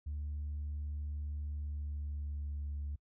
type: tone with pitch glide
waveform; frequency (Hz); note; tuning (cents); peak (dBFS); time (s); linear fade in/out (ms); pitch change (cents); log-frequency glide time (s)
sine; 73.8 to 72.32; D2 to D2; +9 to -26; -35; 0.06-2.96; 10; -35; 1.51-2.74
effects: noise-tail reverb RT60 0.1 s tail -26 dB re dry + tanh soft clip ceiling -34 dBFS